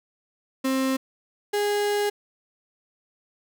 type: tone pair in turn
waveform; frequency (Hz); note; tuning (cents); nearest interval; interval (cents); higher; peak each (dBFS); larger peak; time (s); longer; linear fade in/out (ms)
35% pulse; 264.5 / 411.9; C4 / G#4; +19 / -14; minor sixth; 767; second; -20; neither; 0.64-0.97 / 1.53-2.1; second; 10
effects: none